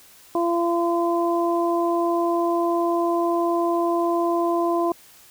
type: harmonic tone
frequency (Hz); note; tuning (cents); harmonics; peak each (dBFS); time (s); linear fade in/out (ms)
341.4; F4; -39; 1 / 2 / 3; -21 / -24 / -26; 0.35-4.92; 2
effects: white hiss -50 dBFS RMS until 5.3 s